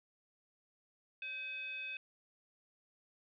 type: tone with frequency modulation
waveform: sine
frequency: 2546 Hz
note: D#7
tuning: 39 cents sharp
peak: -40 dBFS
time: 1.22-1.97 s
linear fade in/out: 2 ms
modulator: 989 Hz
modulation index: 0.56
effects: none